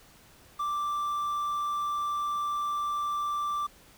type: tone with quantisation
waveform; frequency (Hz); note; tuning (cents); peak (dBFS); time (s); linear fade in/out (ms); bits
triangle; 1174.7; D6; 0; -26; 0.59-3.67; 10; 9
effects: pink hiss -56 dBFS RMS until 3.97 s